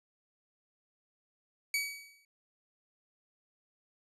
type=tone with exponential decay; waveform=sawtooth; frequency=2271 Hz; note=C#7; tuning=41 cents sharp; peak=-24 dBFS; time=1.74-2.25 s; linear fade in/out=2 ms; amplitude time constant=110 ms; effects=resampled to 32000 Hz